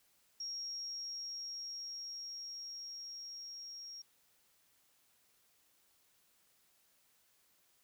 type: tone with level ramp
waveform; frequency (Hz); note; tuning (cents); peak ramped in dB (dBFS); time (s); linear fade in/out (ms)
sine; 5588; F8; 0; -39 to -46; 0.4-4.02; 5
effects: white hiss -72 dBFS RMS until 7.83 s